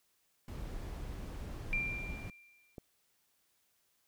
brown noise, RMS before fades -42 dBFS, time 0.48-2.3 s, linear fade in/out 2 ms
sine tone with exponential decay, 2375 Hz, D7, 19 cents sharp, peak -30 dBFS, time 1.73-2.75 s, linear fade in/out 0 ms, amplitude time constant 220 ms
click, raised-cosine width 2 ms, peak -32 dBFS, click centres 2.782 s
effects white hiss -75 dBFS RMS until 4.07 s

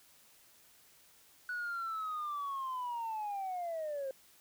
sine linear sweep, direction down, 1480 to 523.3 Hz, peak -34 dBFS, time 1.49-4.11 s, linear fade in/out 2 ms, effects tanh soft clip ceiling -33 dBFS + white hiss -63 dBFS RMS until 4.4 s

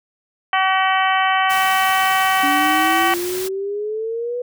harmonic tone, 380 Hz, F#4, 46 cents sharp, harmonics 2 / 3 / 4 / 5 / 6 / 7 / 8, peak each -18 / -20 / -24 / -22 / -26 / -30 / -26 dBFS, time 0.53-3.14 s, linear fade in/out 2 ms
white noise, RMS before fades -29 dBFS, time 1.49-3.49 s, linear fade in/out 20 ms
sine exponential sweep, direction up, 282.8 to 495.3 Hz, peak -21 dBFS, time 2.43-4.42 s, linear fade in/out 5 ms
effects none

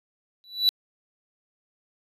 triangle tone with exponential growth, 3951 Hz, B7, in tune, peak -12 dBFS, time 0.44-0.69 s, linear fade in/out 0 ms, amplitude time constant 53 ms, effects resampled to 32000 Hz

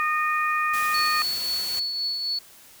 harmonic tone, 614 Hz, D#5, 23 cents flat, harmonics 2 / 3 / 4, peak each -23 / -27 / -29 dBFS, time 0-1.22 s, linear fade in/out 0 ms
white noise, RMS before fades -35 dBFS, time 0.73-1.8 s, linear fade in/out 10 ms
sine tone with tremolo, 4419 Hz, C#8, 6 cents flat, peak -23 dBFS, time 0.94-2.39 s, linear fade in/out 5 ms, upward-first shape triangle, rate 3.8 Hz, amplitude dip 40%
effects white hiss -50 dBFS RMS until 2.8 s

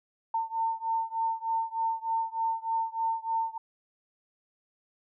sine beating tone pair, 902 / 905.3 Hz, A5 / A5, +43 / +49 cents, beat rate 3.3 Hz, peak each -30 / -31 dBFS, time 0.34-3.58 s, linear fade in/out 5 ms, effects none

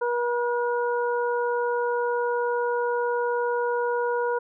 harmonic tone, 481.1 Hz, B4, 45 cents flat, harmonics 1 / 2 / 3, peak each -24 / -28 / -32 dBFS, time 0.01-4.39 s, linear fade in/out 10 ms, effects none

